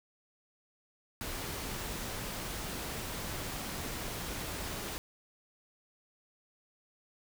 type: noise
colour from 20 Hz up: pink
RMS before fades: -39 dBFS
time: 1.21-4.98 s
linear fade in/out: 0 ms
effects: none